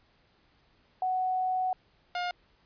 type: tone pair in turn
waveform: sine / sawtooth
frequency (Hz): 743 / 711.5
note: F#5 / F5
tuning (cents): +7 / +32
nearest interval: minor second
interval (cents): 75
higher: first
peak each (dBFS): -26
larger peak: neither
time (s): 1.02-1.73 / 2.15-2.31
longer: first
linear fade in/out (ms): 2
effects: pink hiss -66 dBFS RMS until 2.65 s + resampled to 11025 Hz